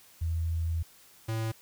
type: tone pair in turn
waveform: sine / square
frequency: 82.41 / 111.75 Hz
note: E2 / A2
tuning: 0 / +27 cents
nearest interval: perfect fourth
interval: 527 cents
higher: second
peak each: -27 / -30 dBFS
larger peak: first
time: 0.21-0.83 / 1.28-1.52 s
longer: first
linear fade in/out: 10 ms
effects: white hiss -57 dBFS RMS until 1.61 s